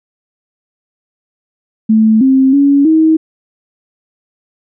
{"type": "tone with pitch steps", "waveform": "sine", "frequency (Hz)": [219.4, 265.1, 281.3, 317.8], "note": ["A3", "C4", "C#4", "D#4"], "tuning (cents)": [-5, 23, 26, 37], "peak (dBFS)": -5, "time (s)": [1.89, 3.17], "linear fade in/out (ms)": 10, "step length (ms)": 320, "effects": []}